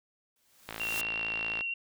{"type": "noise with exponential growth", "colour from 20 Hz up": "white", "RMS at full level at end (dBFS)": -35, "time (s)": [0.36, 1.01], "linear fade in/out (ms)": 2, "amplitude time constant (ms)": 140}
{"type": "click train", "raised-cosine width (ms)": 0.3, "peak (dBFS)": -21, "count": 52, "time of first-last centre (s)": [0.69, 1.609], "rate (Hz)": 55.5}
{"type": "tone with vibrato", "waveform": "sine", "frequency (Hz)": 2745, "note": "F7", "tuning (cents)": -31, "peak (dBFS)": -31, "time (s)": [0.8, 1.74], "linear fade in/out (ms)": 5, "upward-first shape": "square", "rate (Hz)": 11, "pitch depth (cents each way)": 9}
{"effects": []}